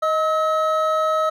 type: tone pair together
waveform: triangle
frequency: 627 / 1287 Hz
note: D#5 / E6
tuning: +13 / -42 cents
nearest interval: octave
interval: 1245 cents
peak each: -18 dBFS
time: 0.02-1.3 s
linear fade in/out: 10 ms
effects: none